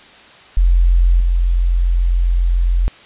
sine tone with level steps, 43.65 Hz, F1, in tune, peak -8 / -11 dBFS, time 0.57-2.88 s, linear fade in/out 0 ms, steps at 1.2 s, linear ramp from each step 2 ms, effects white hiss -42 dBFS RMS until 3.05 s + resampled to 8000 Hz

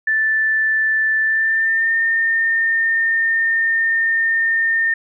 sine tone with pitch glide, 1760 to 1817.9 Hz, A6 to A#6, 0 to -44 cents, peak -14 dBFS, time 0.07-4.94 s, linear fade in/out 5 ms, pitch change +56 cents, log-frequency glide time 1.21-1.94 s, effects none

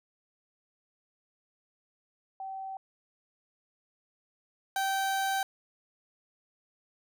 sine / 30% pulse tone pair in turn, 770 / 776.3 Hz, G5 / G5, -31 / -17 cents, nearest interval unison, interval 14 cents, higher second, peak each -36 / -25 dBFS, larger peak second, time 2.4-2.77 / 4.76-5.43 s, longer second, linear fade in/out 2 ms, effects none

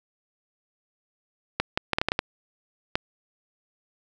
clicks, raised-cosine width 0.3 ms, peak -6 dBFS, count 9, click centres 1.6 / 1.775 / 1.933 / 1.985 / 2.015 / 2.086 / 2.119 / 2.191 / 2.955 s, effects none

